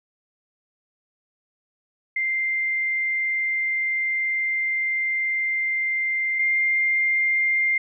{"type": "tone pair in turn", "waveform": "sine", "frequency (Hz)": [2093, 2105], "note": ["C7", "C7"], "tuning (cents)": [0, 10], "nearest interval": "unison", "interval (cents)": 10, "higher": "second", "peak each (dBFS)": [-21, -18], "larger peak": "second", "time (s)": [[2.16, 6.39], [6.39, 7.78]], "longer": "first", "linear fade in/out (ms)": 5, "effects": []}